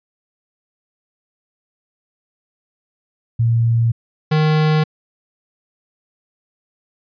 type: tone pair in turn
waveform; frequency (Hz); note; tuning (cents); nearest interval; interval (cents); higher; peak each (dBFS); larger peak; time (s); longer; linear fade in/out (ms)
sine / square; 115.9 / 154.71; A#2 / D#3; -10 / -10; perfect fourth; 500; second; -12 / -13; first; 3.39-3.92 / 4.31-4.84; neither; 10
effects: resampled to 11025 Hz